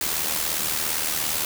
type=noise with amplitude modulation; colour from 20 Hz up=white; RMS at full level=-23 dBFS; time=0.01-1.45 s; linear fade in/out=2 ms; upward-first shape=sine; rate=77.4 Hz; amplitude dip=55%; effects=none